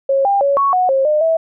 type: tone with pitch steps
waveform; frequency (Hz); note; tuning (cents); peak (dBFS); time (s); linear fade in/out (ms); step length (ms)
sine; 545 / 798 / 560 / 1111 / 734 / 537 / 606 / 651; C#5 / G5 / C#5 / C#6 / F#5 / C5 / D#5 / E5; -29 / +31 / +18 / +4 / -14 / +45 / -46 / -22; -11; 0.09-1.37; 5; 160
effects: none

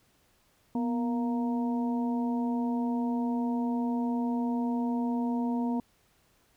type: harmonic tone with a mistuned harmonic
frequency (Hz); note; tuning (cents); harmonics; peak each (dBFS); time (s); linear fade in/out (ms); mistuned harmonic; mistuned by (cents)
233.1; A#3; 0; 1 / 2 / 3 / 4; -27 / -40 / -40 / -39; 0.75-5.8; 2; 1; +72
effects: pink hiss -67 dBFS RMS until 6.56 s

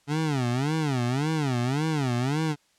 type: tone with vibrato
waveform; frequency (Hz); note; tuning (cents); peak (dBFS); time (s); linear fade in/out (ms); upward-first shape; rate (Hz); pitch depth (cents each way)
25% pulse; 138.59; C#3; 0; -20; 0.07-2.56; 50; sine; 1.8; 250
effects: white hiss -65 dBFS RMS until 2.78 s + low-pass 8000 Hz 12 dB/octave

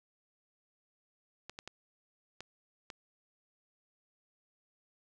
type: clicks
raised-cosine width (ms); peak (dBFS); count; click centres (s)
0.2; -26; 5; 1.496 / 1.589 / 1.676 / 2.406 / 2.902
effects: none

